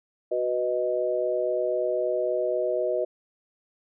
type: chord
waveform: sine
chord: B major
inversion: second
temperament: equal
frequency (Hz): 370 / 493.9 / 622.3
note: F#4 / B4 / D#5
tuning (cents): 0 / 0 / 0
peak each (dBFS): -29 / -28 / -26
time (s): 0.31-3.05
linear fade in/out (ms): 10
effects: none

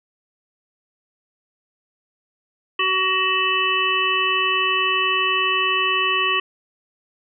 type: harmonic tone with a mistuned harmonic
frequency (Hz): 376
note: F#4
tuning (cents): +28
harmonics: 1 / 3 / 5 / 7 / 8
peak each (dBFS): -28 / -22 / -26 / -22 / -23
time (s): 2.79-6.4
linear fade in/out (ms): 5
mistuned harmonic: 8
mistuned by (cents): -16
effects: none

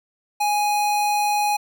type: tone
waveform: square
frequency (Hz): 830.6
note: G#5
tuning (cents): 0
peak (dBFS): -19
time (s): 0.4-1.57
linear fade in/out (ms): 10
effects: none

